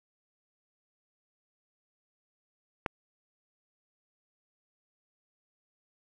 click, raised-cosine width 0.5 ms, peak -14 dBFS, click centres 2.862 s, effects none

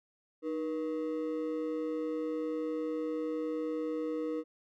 triangle ring-modulated tone, 395.1 Hz, G4, 14 cents sharp, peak -27 dBFS, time 0.42-4.44 s, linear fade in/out 50 ms, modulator 85.4 Hz, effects none

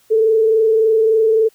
sine tone with frequency modulation, 442.4 Hz, A4, 9 cents sharp, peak -10 dBFS, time 0.1-1.49 s, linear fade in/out 20 ms, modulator 23.5 Hz, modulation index 0.42, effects white hiss -55 dBFS RMS until 1.54 s

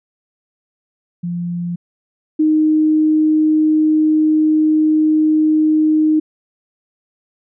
sine tone pair in turn, 173.9 / 309.9 Hz, F3 / D#4, -7 / -7 cents, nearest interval minor seventh, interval 1000 cents, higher second, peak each -19 / -10 dBFS, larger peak second, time 1.23-1.76 / 2.39-6.2 s, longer second, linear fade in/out 10 ms, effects none

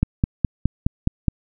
click train, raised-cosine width 5 ms, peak -4 dBFS, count 7, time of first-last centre 0.03-1.283 s, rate 4.79 Hz, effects none

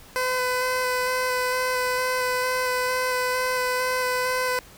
15% pulse tone with vibrato, 506 Hz, B4, 42 cents sharp, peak -16 dBFS, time 0.16-4.59 s, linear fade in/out 0 ms, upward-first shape square, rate 2.2 Hz, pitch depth 10 cents each way, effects pink hiss -48 dBFS RMS until 4.77 s

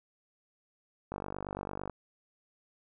click train, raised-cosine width 1 ms, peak -23 dBFS, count 39, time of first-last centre 1.12-1.897 s, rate 48.9 Hz, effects none

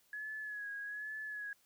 sine tone with vibrato, 1687 Hz, G#6, 27 cents sharp, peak -40 dBFS, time 0.13-1.53 s, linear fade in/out 2 ms, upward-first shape sine, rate 1.2 Hz, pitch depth 44 cents each way, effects white hiss -71 dBFS RMS until 1.65 s

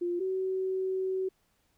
sine tone pair in turn, 349.9 / 377.3 Hz, F4 / F#4, +3 / +34 cents, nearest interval minor second, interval 131 cents, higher second, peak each -28 dBFS, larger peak neither, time 0.01-0.2 / 0.2-1.29 s, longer second, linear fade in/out 10 ms, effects pink hiss -72 dBFS RMS until 1.77 s

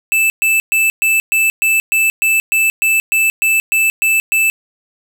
square tone bursts, 2637 Hz, E7, in tune, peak -11 dBFS, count 15, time 0.12-4.5 s, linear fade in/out 0 ms, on 180 ms, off 120 ms, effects none

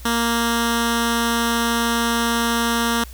10% pulse tone with notch filter, 233.1 Hz, A#3, in tune, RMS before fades -20 dBFS, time 0.05-3.04 s, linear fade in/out 5 ms, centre 600 Hz, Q 0.96, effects added 60 Hz sine -35 dBFS peak until 3.13 s + white hiss -45 dBFS RMS until 3.13 s

